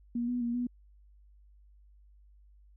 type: tone with pitch steps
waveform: sine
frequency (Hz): 238.2 / 245.5 / 236.8 / 244.7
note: A#3 / B3 / A#3 / B3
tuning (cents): +38 / -10 / +27 / -16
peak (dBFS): -29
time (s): 0.15-0.67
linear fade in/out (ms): 5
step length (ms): 130
effects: added 50 Hz sine -56 dBFS peak until 2.76 s